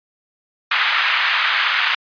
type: band-pass noise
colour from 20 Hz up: pink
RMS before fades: -18 dBFS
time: 0.71-1.95 s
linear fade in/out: 5 ms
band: 1200 to 3400 Hz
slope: 24 dB/octave
effects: resampled to 11025 Hz